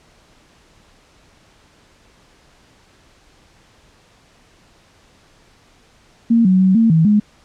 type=tone with pitch steps; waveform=sine; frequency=231.1 / 186.4 / 188.2 / 226.7 / 161.3 / 209 Hz; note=A#3 / F#3 / F#3 / A#3 / E3 / G#3; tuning=-15 / +13 / +30 / -48 / -37 / +11 cents; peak=-9 dBFS; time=6.3-7.2 s; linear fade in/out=10 ms; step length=150 ms; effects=pink hiss -52 dBFS RMS until 7.44 s + low-pass 7000 Hz 12 dB/octave